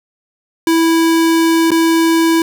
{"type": "tone with dropouts", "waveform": "square", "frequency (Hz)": 328.7, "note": "E4", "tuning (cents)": -5, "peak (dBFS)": -10, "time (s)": [0.67, 2.42], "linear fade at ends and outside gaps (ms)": 2, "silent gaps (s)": [1.706, 1.716], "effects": []}